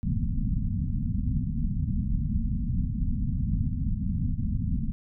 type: low-pass noise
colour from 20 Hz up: pink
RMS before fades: -27 dBFS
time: 0.03-4.92 s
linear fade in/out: 0 ms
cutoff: 250 Hz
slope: 96 dB/octave
effects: none